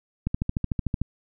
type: click train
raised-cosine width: 5 ms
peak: -12 dBFS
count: 11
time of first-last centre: 0.27-1.016 s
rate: 13.4 Hz
effects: none